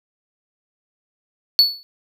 triangle tone with exponential decay, 4435 Hz, C#8, in tune, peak -5 dBFS, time 1.59-1.83 s, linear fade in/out 0 ms, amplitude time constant 52 ms, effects none

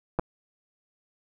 clicks, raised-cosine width 1 ms, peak -12 dBFS, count 2, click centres 0.189 / 0.195 s, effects none

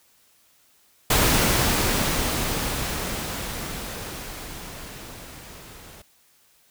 pink noise with level ramp, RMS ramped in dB -18 to -45 dBFS, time 1.1-6.02 s, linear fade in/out 5 ms, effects white hiss -60 dBFS RMS until 6.7 s

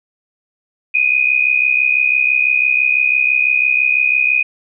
sine tone pair together, 2447 / 2513 Hz, D#7 / D#7, -29 / +17 cents, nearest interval unison, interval 46 cents, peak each -14 dBFS, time 0.94-4.43 s, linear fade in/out 10 ms, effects none

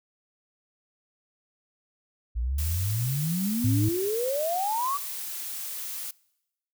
sine exponential sweep, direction up, 55 to 1174.7 Hz, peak -25 dBFS, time 2.35-4.98 s, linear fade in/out 20 ms
blue noise, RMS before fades -35 dBFS, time 2.58-6.11 s, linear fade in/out 5 ms
sine tone, 108.8 Hz, A2, 19 cents flat, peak -21 dBFS, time 3.64-3.89 s, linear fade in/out 5 ms
effects noise-tail reverb RT60 0.9 s tail -24 dB re dry

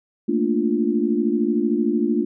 sine chord, Bb major seventh, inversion third, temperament equal, 220 / 233.1 / 293.7 / 349.2 Hz, A3 / Bb3 / D4 / F4, 0 / 0 / 0 / 0 cents, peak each -23 dBFS, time 0.28-2.25 s, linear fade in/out 10 ms, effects none

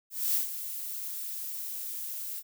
violet noise with ADSR envelope, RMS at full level -26 dBFS, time 0.1-2.43 s, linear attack 240 ms, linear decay 130 ms, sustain -11 dB, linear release 50 ms, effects none

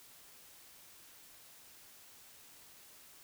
silence, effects white hiss -58 dBFS RMS until 3.23 s

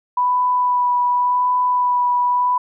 sine tone with vibrato, 987.8 Hz, B5, in tune, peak -14 dBFS, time 0.17-2.58 s, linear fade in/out 5 ms, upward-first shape sine, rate 0.89 Hz, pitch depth 13 cents each way, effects none

